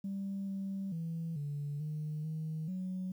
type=tone with pitch steps; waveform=sine; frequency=196.2 / 194.6 / 164.8 / 144.8 / 152.6 / 157.5 / 185.3 Hz; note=G3 / G3 / E3 / D3 / D#3 / D#3 / F#3; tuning=+2 / -12 / 0 / -24 / -33 / +21 / +3 cents; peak=-34 dBFS; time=0.04-3.12 s; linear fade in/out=5 ms; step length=440 ms; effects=tanh soft clip ceiling -32 dBFS + 11-bit